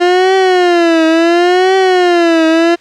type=tone with vibrato; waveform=30% pulse; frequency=350 Hz; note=F4; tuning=4 cents sharp; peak=-4 dBFS; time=0-2.76 s; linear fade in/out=20 ms; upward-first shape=triangle; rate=0.71 Hz; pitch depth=160 cents each way; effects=white hiss -43 dBFS RMS until 2.8 s + low-pass 4000 Hz 12 dB/octave